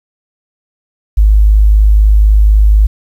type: tone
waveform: sine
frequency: 52 Hz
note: G#1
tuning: 3 cents sharp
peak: -3 dBFS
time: 1.17-2.87 s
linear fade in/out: 10 ms
effects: 7-bit